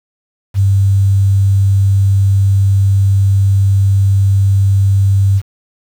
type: tone with quantisation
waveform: sine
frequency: 98 Hz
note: G2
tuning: in tune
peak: -7 dBFS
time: 0.54-5.42 s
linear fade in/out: 50 ms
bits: 6
effects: none